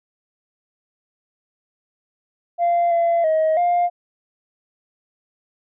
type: tone with pitch steps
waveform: sine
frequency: 691 / 680 / 632 / 703 Hz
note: F5 / F5 / D#5 / F5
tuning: -19 / -46 / +27 / +11 cents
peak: -13 dBFS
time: 2.58-3.9 s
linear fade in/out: 50 ms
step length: 330 ms
effects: tanh soft clip ceiling -13 dBFS